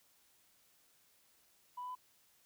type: tone with pitch steps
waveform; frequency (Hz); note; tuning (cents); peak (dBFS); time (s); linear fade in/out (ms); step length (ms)
sine; 987 / 995.6 / 1004.3; B5 / B5 / B5; -1 / +14 / +29; -40; 1.77-1.953; 10; 61
effects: tanh soft clip ceiling -37 dBFS + white hiss -70 dBFS RMS until 2.45 s